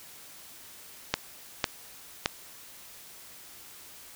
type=clicks; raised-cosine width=0.2 ms; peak=-6 dBFS; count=3; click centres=1.14 / 1.642 / 2.259 s; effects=white hiss -49 dBFS RMS until 4.15 s